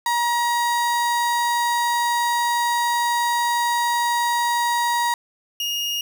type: tone pair in turn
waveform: 35% pulse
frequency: 951 / 2850 Hz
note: A#5 / F7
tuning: +34 / +34 cents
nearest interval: octave + perfect fifth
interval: 1900 cents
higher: second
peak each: -17 / -21 dBFS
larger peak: first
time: 0.06-5.14 / 5.6-6.01 s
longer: first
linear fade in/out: 2 ms
effects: none